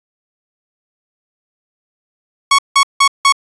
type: tone bursts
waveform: sawtooth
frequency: 1108.7 Hz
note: C#6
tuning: in tune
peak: -3 dBFS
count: 4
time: 2.51-3.324 s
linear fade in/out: 5 ms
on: 76 ms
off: 170 ms
effects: resampled to 22050 Hz

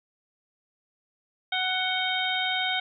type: harmonic tone with a mistuned harmonic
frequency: 742 Hz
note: F#5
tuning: 5 cents sharp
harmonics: 1 / 2 / 3 / 4 / 5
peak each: -31 / -31 / -31 / -31 / -31 dBFS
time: 1.52-2.8 s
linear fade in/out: 5 ms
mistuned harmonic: 4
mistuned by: +100 cents
effects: none

